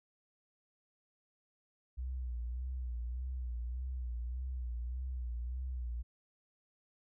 sine tone with vibrato, 61.6 Hz, B1, 4 cents flat, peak -36 dBFS, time 1.97-6.03 s, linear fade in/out 20 ms, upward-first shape sine, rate 1.7 Hz, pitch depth 76 cents each way, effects none

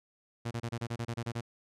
sawtooth tone bursts, 117.4 Hz, A#2, 13 cents sharp, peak -29 dBFS, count 11, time 0.45-1.411 s, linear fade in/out 10 ms, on 61 ms, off 29 ms, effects low-pass 9000 Hz 12 dB/octave

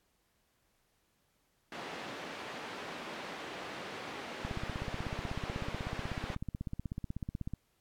pink band-pass noise, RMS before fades -44 dBFS, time 1.72-6.35 s, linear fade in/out 2 ms, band 280 to 3200 Hz, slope 12 dB/octave
click train, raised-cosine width 5 ms, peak -25 dBFS, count 51, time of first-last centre 4.45-7.536 s, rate 16.2 Hz
effects pink hiss -75 dBFS RMS until 7.8 s + AAC 64 kbps

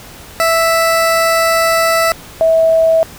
20% pulse / sine tone pair in turn, 659.3 / 650.2 Hz, E5 / E5, 0 / -24 cents, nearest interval unison, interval 24 cents, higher first, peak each -5 / -7 dBFS, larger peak first, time 0.4-2.12 / 2.41-3.03 s, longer first, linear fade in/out 0 ms, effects pink hiss -35 dBFS RMS until 3.18 s

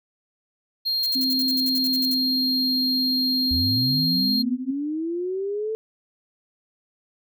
triangle tone, 4220 Hz, C8, 14 cents sharp, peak -20 dBFS, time 0.85-4.43 s, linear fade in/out 20 ms
violet noise bursts, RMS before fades -31 dBFS, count 13, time 1.03-2.144 s, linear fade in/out 2 ms, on 34 ms, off 56 ms
sine tone with pitch glide, 261.6 to 257 Hz, C4 to C4, 0 to -31 cents, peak -24 dBFS, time 1.15-4.71 s, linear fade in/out 10 ms, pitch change -31 cents, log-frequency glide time 1.46-2.78 s
sine linear sweep, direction up, 73.42 to 444.7 Hz, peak -24 dBFS, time 3.51-5.75 s, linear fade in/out 0 ms
effects none

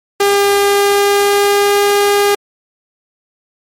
sawtooth tone with pitch glide, 402 to 406 Hz, G4 to G#4, +44 to -39 cents, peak -5 dBFS, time 0.2-2.35 s, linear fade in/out 5 ms, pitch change +17 cents, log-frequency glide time 0.52-1.92 s, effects MP3 64 kbps

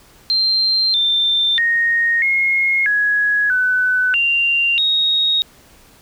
sine tone with pitch steps, 4154 / 3574 / 1860 / 2154 / 1672 / 1502 / 2776 / 3757 Hz, C8 / A7 / A#6 / C7 / G#6 / F#6 / F7 / A#7, -13 / +26 / -4 / +50 / +11 / +26 / -11 / +13 cents, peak -13 dBFS, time 0.3-5.42 s, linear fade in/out 0 ms, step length 640 ms, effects pink hiss -48 dBFS RMS until 6.01 s

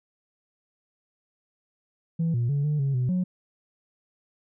sine tone with pitch steps, 165.1 / 119.1 / 142.4 / 149.9 / 137.7 / 125.8 / 182.3 Hz, E3 / A#2 / C#3 / D3 / C#3 / B2 / F#3, +3 / +38 / +47 / +36 / -11 / +32 / -25 cents, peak -20 dBFS, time 2.19-3.24 s, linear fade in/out 10 ms, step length 150 ms, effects tanh soft clip ceiling -20 dBFS

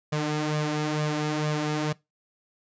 sawtooth tone with flanger, 151.5 Hz, D#3, 46 cents flat, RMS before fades -27 dBFS, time 0.12-1.93 s, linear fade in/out 10 ms, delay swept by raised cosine 1.7 to 4.3 ms, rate 2.2 Hz, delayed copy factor +0.6, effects noise-tail reverb RT60 0.2 s tail -21 dB re dry + resampled to 16000 Hz

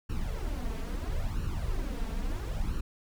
brown noise with flanger, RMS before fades -32 dBFS, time 0.09-2.81 s, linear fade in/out 10 ms, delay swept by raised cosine 0.7 to 4.5 ms, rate 0.75 Hz, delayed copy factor +0.75, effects none

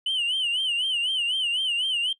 sine tone with vibrato, 2960 Hz, F#7, in tune, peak -20 dBFS, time 0.06-2.13 s, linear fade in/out 5 ms, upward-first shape sine, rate 4 Hz, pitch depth 120 cents each way, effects noise-tail reverb RT60 0.1 s tail -19 dB re dry + tanh soft clip ceiling -21 dBFS

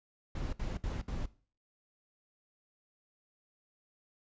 brown noise bursts, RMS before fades -36 dBFS, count 4, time 0.35-1.259 s, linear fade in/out 5 ms, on 180 ms, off 63 ms, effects noise-tail reverb RT60 0.4 s tail -18 dB re dry + resampled to 16000 Hz

